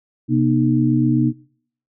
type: tone cluster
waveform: sine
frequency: 130.4 / 239.6 / 307 Hz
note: C3 / A#3 / D#4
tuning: -5 / +48 / -23 cents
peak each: -18 dBFS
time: 0.28-1.33 s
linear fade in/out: 50 ms
effects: noise-tail reverb RT60 0.6 s tail -22 dB re dry